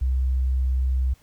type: tone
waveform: sine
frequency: 64.5 Hz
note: C2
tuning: 24 cents flat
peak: -19 dBFS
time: 0.01-1.14 s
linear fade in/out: 10 ms
effects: pink hiss -59 dBFS RMS until 1.22 s